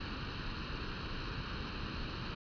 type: noise with comb filter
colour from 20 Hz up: pink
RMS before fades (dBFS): -40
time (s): 0-2.35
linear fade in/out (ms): 10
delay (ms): 0.72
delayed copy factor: +0.65
effects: resampled to 11025 Hz